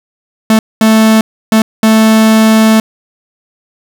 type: tone bursts at uneven times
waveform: 45% pulse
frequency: 220 Hz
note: A3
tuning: in tune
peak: -4 dBFS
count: 4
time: 0.5-0.59 / 0.81-1.21 / 1.52-1.62 / 1.83-2.8 s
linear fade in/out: 2 ms
effects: none